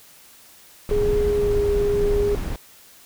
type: noise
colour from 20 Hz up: brown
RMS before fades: -25 dBFS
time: 0.89-2.56 s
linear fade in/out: 2 ms
type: tone with pitch glide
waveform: sine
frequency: 415.3 to 409.1 Hz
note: G#4 to G#4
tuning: 0 to -26 cents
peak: -18 dBFS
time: 0.91-2.35 s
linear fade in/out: 2 ms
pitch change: -26 cents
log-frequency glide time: 1.14-1.66 s
effects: white hiss -49 dBFS RMS until 3.05 s